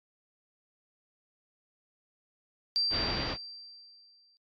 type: tone with exponential decay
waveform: sine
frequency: 4699 Hz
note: D8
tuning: in tune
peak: -24 dBFS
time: 2.76-4.37 s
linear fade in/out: 0 ms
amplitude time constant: 350 ms
type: low-pass noise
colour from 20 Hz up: pink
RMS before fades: -35 dBFS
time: 2.9-3.37 s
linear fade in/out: 50 ms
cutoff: 4900 Hz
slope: 48 dB/octave
effects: AAC 32 kbps